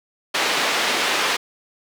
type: band-pass noise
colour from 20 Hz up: white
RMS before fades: -21 dBFS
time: 0.34-1.37 s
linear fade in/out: 10 ms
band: 320 to 3400 Hz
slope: 12 dB/octave
effects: none